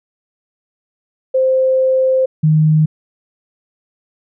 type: tone pair in turn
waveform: sine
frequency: 522 / 155.19 Hz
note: C5 / D#3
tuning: -4 / -4 cents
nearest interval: octave + major sixth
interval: 2100 cents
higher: first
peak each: -10 / -8 dBFS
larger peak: second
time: 1.34-2.26 / 2.43-2.86 s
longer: first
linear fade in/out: 10 ms
effects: none